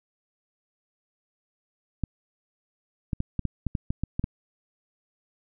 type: clicks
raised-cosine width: 5 ms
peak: -14 dBFS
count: 11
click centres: 2.037 / 3.132 / 3.204 / 3.393 / 3.453 / 3.667 / 3.752 / 3.905 / 4.036 / 4.195 / 4.241 s
effects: none